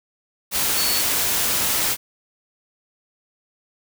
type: tone in noise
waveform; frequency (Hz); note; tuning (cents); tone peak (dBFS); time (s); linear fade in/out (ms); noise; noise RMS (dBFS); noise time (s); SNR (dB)
sine; 4435; C#8; 0; -24; 0.74-1.03; 50; white; -21; 0.51-1.97; -6
effects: none